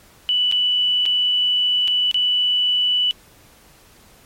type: tone with dropouts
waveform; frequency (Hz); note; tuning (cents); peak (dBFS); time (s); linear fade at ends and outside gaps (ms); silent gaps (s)
sine; 2968; F#7; +5; -15; 0.29-3.11; 0; 0.514-0.523 / 1.055-1.061 / 1.876-1.88 / 2.113-2.144
effects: pink hiss -50 dBFS RMS until 4.25 s + MP3 64 kbps